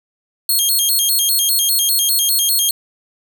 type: tone with vibrato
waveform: 10% pulse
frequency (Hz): 3729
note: A#7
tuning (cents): 0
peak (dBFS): -6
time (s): 0.49-2.71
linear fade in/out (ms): 2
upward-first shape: square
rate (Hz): 5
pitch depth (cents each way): 250
effects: none